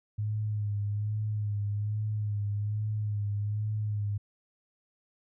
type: tone with vibrato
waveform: sine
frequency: 104.7 Hz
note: G#2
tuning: 15 cents sharp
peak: -28 dBFS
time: 0.18-4.18 s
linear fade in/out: 10 ms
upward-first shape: sine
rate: 1.2 Hz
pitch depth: 39 cents each way
effects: none